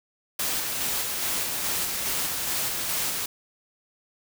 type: noise with tremolo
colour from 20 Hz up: white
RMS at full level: -27 dBFS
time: 0.39-3.26 s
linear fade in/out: 5 ms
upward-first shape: square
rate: 2.4 Hz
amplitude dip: 25%
effects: none